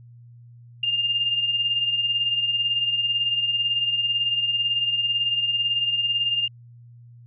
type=beating tone pair; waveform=sine; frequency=2794 / 2812 Hz; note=F7 / F7; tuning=0 / +11 cents; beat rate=18 Hz; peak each=-29 / -21 dBFS; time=0.83-6.48 s; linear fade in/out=5 ms; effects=added 119 Hz sine -44 dBFS peak until 7.26 s